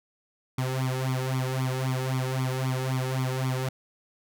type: tone with flanger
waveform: sawtooth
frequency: 130 Hz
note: C3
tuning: 11 cents flat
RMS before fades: -28 dBFS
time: 0.58-3.69 s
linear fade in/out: 5 ms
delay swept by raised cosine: 0.87 to 2.37 ms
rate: 3.8 Hz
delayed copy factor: +1
effects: none